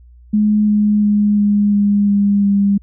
sine tone with pitch steps, 210.9 / 209.1 / 207.3 / 205.5 / 203.7 / 202 / 200.2 Hz, G#3 / G#3 / G#3 / G#3 / G#3 / G#3 / G3, +27 / +12 / -3 / -18 / -33 / -48 / +37 cents, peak -10 dBFS, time 0.33-2.78 s, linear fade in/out 10 ms, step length 350 ms, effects added 60 Hz sine -40 dBFS peak until 2.82 s

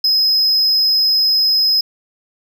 triangle tone, 5090 Hz, D#8, 39 cents sharp, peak -10 dBFS, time 0.04-1.81 s, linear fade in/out 5 ms, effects none

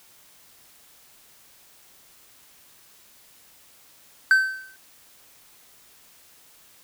triangle tone with exponential decay, 1543 Hz, G6, 28 cents flat, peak -9 dBFS, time 4.31-4.76 s, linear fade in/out 1 ms, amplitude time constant 96 ms, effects white hiss -54 dBFS RMS until 6.83 s

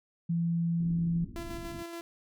sine tone, 168.6 Hz, E3, 39 cents sharp, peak -26 dBFS, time 0.29-1.25 s, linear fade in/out 10 ms
pink low-pass noise, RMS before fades -43 dBFS, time 0.8-1.83 s, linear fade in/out 5 ms, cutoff 330 Hz, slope 48 dB/octave
sawtooth tone with tremolo, 338.3 Hz, E4, 45 cents sharp, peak -34 dBFS, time 1.36-2.01 s, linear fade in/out 0 ms, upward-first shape square, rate 7 Hz, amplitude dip 30%
effects none

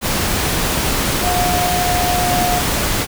sine tone in noise, 716 Hz, F5, 43 cents sharp, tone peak -17 dBFS, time 1.22-2.62 s, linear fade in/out 50 ms, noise pink, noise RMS -18 dBFS, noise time 0.01-3.07 s, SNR -2 dB, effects none

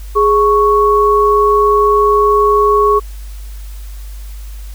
sine tone pair together, 416 / 1109.2 Hz, G#4 / C#6, +3 / +1 cents, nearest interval octave + perfect fourth, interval 1698 cents, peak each -10 dBFS, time 0.15-3 s, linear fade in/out 20 ms, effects added 50 Hz sine -25 dBFS peak until 4.74 s + white hiss -42 dBFS RMS until 4.74 s

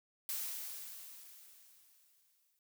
blue noise with exponential decay, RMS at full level -38 dBFS, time 0.29-2.59 s, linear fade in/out 1 ms, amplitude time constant 500 ms, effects none

